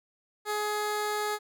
15% pulse tone, 420.3 Hz, G#4, 21 cents sharp, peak -22 dBFS, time 0.45-1.39 s, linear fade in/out 50 ms, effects none

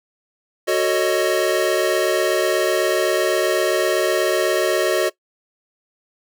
square chord, D# half-diminished seventh, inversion first, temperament equal with one note detuned, 370 / 446.4 / 554.4 / 622.3 Hz, F#4 / A4 / C#5 / D#5, 0 / +25 / 0 / 0 cents, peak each -21 / -24 / -24 / -22 dBFS, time 0.67-5.1 s, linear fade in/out 20 ms, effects noise-tail reverb RT60 0.1 s tail -19 dB re dry

